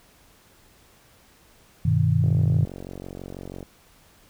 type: chord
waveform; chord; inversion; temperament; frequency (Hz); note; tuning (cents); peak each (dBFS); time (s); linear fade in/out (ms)
sine; G augmented; none; equal; 98 / 123.47 / 155.56; G2 / B2 / D#3; 0 / 0 / 0; -22 / -22 / -21; 1.85-2.65; 5
type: click train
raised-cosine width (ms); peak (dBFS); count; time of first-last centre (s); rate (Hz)
2; -23; 65; 2.24-3.628; 46.1
effects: pink hiss -56 dBFS RMS until 4.29 s